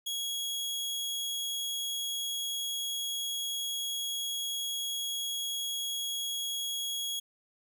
sawtooth tone, 3321 Hz, G#7, 1 cent flat, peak -29 dBFS, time 0.06-7.2 s, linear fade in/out 10 ms, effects none

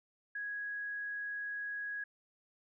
sine tone, 1661.2 Hz, G#6, in tune, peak -37 dBFS, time 0.35-2.04 s, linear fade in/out 5 ms, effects none

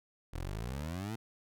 20% pulse exponential sweep, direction up, 39.32 to 116.4 Hz, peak -32 dBFS, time 0.33-1.16 s, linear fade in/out 10 ms, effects none

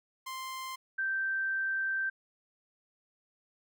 sawtooth / sine tone pair in turn, 1046.5 / 1562.6 Hz, C6 / G6, 0 / -6 cents, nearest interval perfect fifth, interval 694 cents, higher second, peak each -34 / -29 dBFS, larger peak second, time 0.26-0.76 / 0.98-2.1 s, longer second, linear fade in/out 10 ms, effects none

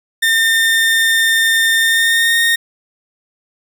30% pulse tone with pitch glide, 1811 to 1844.8 Hz, A6 to A#6, +49 to -19 cents, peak -8 dBFS, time 0.22-2.56 s, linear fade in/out 10 ms, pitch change +32 cents, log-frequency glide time 1.78-2.38 s, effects none

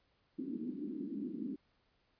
pink band-pass noise, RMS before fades -41 dBFS, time 0.38-1.56 s, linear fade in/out 10 ms, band 220 to 320 Hz, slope 48 dB/octave, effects pink hiss -75 dBFS RMS until 2.19 s + resampled to 11025 Hz

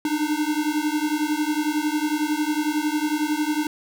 square beating tone pair, 297.5 / 308.5 Hz, D4 / D#4, +22 / -15 cents, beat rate 11 Hz, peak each -25 dBFS, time 0.05-3.67 s, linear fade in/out 2 ms, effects none

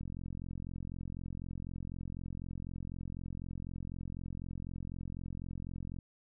click train, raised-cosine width 5 ms, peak -30 dBFS, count 264, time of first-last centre 0.01-5.987 s, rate 44 Hz, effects none

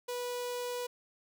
sawtooth tone with notch filter, 490 Hz, B4, 14 cents flat, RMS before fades -37 dBFS, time 0.08-0.87 s, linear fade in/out 10 ms, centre 1700 Hz, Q 1.6, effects none

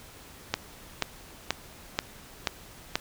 click train, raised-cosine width 0.2 ms, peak -7 dBFS, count 6, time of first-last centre 0.54-2.955 s, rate 2.07 Hz, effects pink hiss -49 dBFS RMS until 3 s

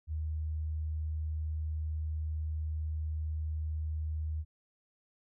sine tone, 77.78 Hz, D#2, in tune, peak -32 dBFS, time 0.07-4.45 s, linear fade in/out 50 ms, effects none

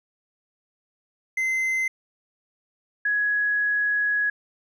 triangle / sine tone pair in turn, 2065 / 1673.6 Hz, C7 / G#6, -23 / +13 cents, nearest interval major third, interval 364 cents, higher first, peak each -20 dBFS, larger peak neither, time 1.37-1.88 / 3.05-4.3 s, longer second, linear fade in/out 5 ms, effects none

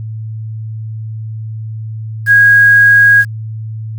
sine tone with quantisation, 1643 Hz, G#6, 19 cents flat, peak -3 dBFS, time 2.26-3.25 s, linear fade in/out 50 ms, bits 5, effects added 110 Hz sine -20 dBFS peak until 3.98 s

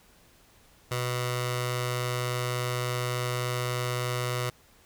15% pulse tone with notch filter, 123.47 Hz, B2, in tune, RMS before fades -30 dBFS, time 0.91-4.5 s, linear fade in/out 5 ms, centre 260 Hz, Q 0.59, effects pink hiss -59 dBFS RMS until 4.85 s

